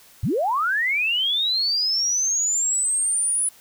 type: linear sweep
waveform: sine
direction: up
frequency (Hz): 73.42 to 10050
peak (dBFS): -19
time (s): 0.23-3.49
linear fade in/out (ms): 5
effects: white hiss -51 dBFS RMS until 3.6 s